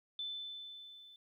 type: tone with level ramp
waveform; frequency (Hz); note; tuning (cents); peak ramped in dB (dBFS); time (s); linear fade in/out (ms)
sine; 3520; A7; 0; -37 to -55; 0.19-1.16; 2
effects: 13-bit